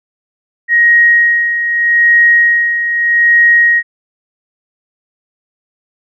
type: tone with tremolo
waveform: sine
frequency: 1883 Hz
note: A#6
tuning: 17 cents sharp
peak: -4 dBFS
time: 0.68-3.83 s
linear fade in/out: 50 ms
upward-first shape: sine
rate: 0.81 Hz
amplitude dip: 60%
effects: none